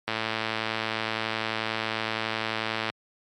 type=click train; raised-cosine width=0.3 ms; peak=-11 dBFS; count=314; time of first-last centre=0.08-2.9 s; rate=111 Hz; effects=high-pass 100 Hz 12 dB/octave + MP3 96 kbps